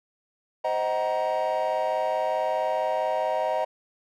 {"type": "chord", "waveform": "triangle", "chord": "C half-diminished seventh", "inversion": "none", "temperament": "just", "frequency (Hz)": [523.3, 627.9, 753.5, 941.9], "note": ["C5", "Eb5", "Gb5", "Bb5"], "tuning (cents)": [0, 16, 31, 18], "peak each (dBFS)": [-28, -24, -27, -27], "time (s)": [0.64, 3.65], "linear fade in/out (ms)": 10, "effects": ["tanh soft clip ceiling -16 dBFS"]}